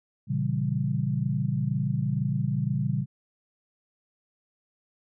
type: chord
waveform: sine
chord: A# diminished seventh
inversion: none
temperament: equal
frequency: 116.54 / 138.59 / 164.81 / 196 Hz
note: A#2 / C#3 / E3 / G3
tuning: 0 / 0 / 0 / 0 cents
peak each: -30 / -27 / -32 / -31 dBFS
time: 0.27-3.06 s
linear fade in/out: 50 ms
effects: none